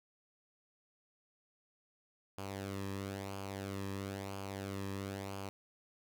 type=tone with flanger; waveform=sawtooth; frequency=98 Hz; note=G2; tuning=in tune; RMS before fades=-42 dBFS; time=2.38-5.49 s; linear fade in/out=0 ms; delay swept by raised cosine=0.52 to 1.4 ms; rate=1 Hz; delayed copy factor=-0.6; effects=none